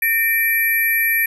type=tone cluster; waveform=sine; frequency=1821 / 2332 / 11410 Hz; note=A#6 / D7 / F9; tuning=-41 / -13 / +36 cents; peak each=-19 dBFS; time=0.02-1.26 s; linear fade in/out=5 ms; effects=none